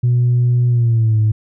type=tone with pitch glide; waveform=sine; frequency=122.2 to 108.24 Hz; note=B2 to A2; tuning=-18 to -28 cents; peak=-9 dBFS; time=0.03-1.32 s; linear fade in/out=10 ms; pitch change=-210 cents; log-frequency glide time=0.68-1.19 s; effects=tanh soft clip ceiling -8 dBFS